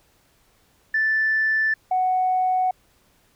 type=tone pair in turn; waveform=sine; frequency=1760 / 741.5 Hz; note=A6 / F#5; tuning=0 / +4 cents; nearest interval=octave + minor third; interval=1496 cents; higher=first; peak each=-17 dBFS; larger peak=neither; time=0.94-1.74 / 1.91-2.71 s; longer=neither; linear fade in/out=5 ms; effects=tanh soft clip ceiling -13 dBFS + pink hiss -61 dBFS RMS until 3.35 s

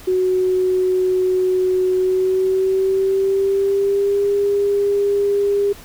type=tone with pitch glide; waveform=sine; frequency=370 to 403.5 Hz; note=F#4 to G#4; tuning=0 to -50 cents; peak=-14 dBFS; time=0.07-5.73 s; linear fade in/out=10 ms; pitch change=+150 cents; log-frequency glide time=1.94-4.27 s; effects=pink hiss -41 dBFS RMS until 5.84 s

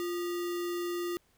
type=tone with sample-and-hold; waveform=sine; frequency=349.2 Hz; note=F4; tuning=in tune; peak=-31 dBFS; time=0-1.17 s; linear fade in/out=0 ms; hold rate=1575 Hz; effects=pink hiss -69 dBFS RMS until 1.37 s

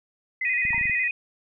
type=tone with vibrato; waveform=sine; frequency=1979 Hz; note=B6; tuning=3 cents sharp; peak=-24 dBFS; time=0.41-1.08 s; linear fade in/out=5 ms; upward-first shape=square; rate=12 Hz; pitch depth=52 cents each way
type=tone; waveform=sine; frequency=2489 Hz; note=D#7; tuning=in tune; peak=-24 dBFS; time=0.45-1.11 s; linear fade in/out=2 ms
type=clicks; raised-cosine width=5 ms; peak=-26 dBFS; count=7; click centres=0.652 / 0.706 / 0.746 / 0.78 / 0.812 / 0.855 / 0.897 s
type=tone with exponential decay; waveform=sine; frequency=932.3 Hz; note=A#5; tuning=in tune; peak=-28 dBFS; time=0.73-0.86 s; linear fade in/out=1 ms; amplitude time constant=28 ms
effects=none

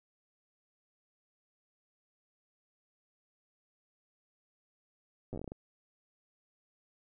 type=slowing click train; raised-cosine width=2 ms; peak=-28 dBFS; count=10; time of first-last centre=5.33-5.519 s; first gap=8 ms; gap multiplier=1.23; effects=none

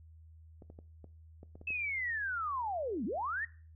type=clicks; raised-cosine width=2 ms; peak=-38 dBFS; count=8; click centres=0.622 / 0.701 / 0.789 / 1.043 / 1.431 / 1.555 / 1.614 / 1.705 s
type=linear two-way sweep; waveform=sine; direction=down then up; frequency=2637 to 184.6 to 1900 Hz; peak=-33 dBFS; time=1.67-3.45 s; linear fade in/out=5 ms; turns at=3.05 s
effects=noise-tail reverb RT60 0.4 s tail -19 dB re dry + added 80 Hz sine -53 dBFS peak until 3.75 s

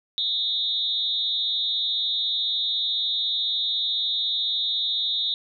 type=tone with amplitude modulation; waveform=sine; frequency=3708 Hz; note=A#7; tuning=10 cents flat; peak=-18 dBFS; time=0.18-5.34 s; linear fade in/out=0 ms; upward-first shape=sine; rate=286 Hz; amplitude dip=100%; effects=none

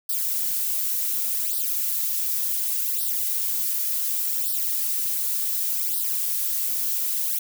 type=noise with flanger; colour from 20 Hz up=violet; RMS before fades=-25 dBFS; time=0.09-7.39 s; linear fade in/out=5 ms; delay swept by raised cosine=0.21 to 5.71 ms; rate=0.68 Hz; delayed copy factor=+0.95; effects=none

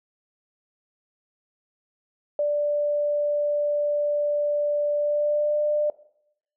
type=tone with pitch glide; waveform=sine; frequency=587.3 to 596.5 Hz; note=D5 to D5; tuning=0 to +27 cents; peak=-20 dBFS; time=2.39-5.9 s; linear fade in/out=2 ms; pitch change=+27 cents; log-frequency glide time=4.96-5.59 s; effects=noise-tail reverb RT60 0.7 s tail -17 dB re dry

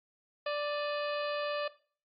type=harmonic tone with a mistuned harmonic; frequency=587 Hz; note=D5; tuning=1 cent flat; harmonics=1 / 2 / 3 / 4 / 5 / 6 / 7 / 8; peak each=-32 / -38 / -42 / -44 / -46 / -48 / -49 / -50 dBFS; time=0.46-1.68 s; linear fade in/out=5 ms; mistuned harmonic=4; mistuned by=+110 cents; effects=noise-tail reverb RT60 0.4 s tail -17 dB re dry + MP3 32 kbps

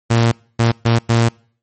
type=tone bursts at uneven times; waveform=sawtooth; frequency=116 Hz; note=A#2; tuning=8 cents flat; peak=-7 dBFS; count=4; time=0.1-0.32 / 0.59-0.72 / 0.85-0.99 / 1.09-1.29 s; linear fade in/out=10 ms; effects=noise-tail reverb RT60 0.5 s tail -26 dB re dry + MP3 32 kbps

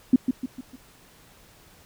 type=tone with echo; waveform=sine; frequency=255.2 Hz; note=C4; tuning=43 cents flat; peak=-11 dBFS; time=0.13-0.16 s; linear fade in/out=5 ms; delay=150 ms; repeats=4; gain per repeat=-7 dB; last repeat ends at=0.76 s; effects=pink hiss -54 dBFS RMS until 1.85 s

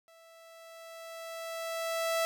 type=tone with level ramp; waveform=sawtooth; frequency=659.3 Hz; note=E5; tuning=in tune; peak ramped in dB=-53 to -23 dBFS; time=0.08-2.25 s; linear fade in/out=0 ms; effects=none

